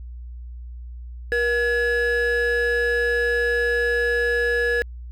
triangle tone pair together, 475.9 / 1695.9 Hz, A#4 / G#6, +36 / +36 cents, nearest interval octave + minor seventh, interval 2200 cents, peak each -18 dBFS, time 1.32-4.82 s, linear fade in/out 0 ms, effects tanh soft clip ceiling -14 dBFS + added 60 Hz sine -33 dBFS peak until 5.11 s

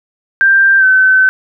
sine tone with pitch glide, 1580 to 1526.2 Hz, G6 to G6, +13 to -47 cents, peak -5 dBFS, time 0.41-1.29 s, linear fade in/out 0 ms, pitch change -60 cents, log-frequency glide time 0.79-0.84 s, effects none

